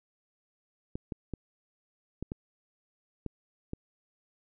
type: clicks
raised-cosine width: 3 ms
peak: -22 dBFS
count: 7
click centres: 0.955 / 1.122 / 1.337 / 2.226 / 2.319 / 3.263 / 3.734 s
effects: none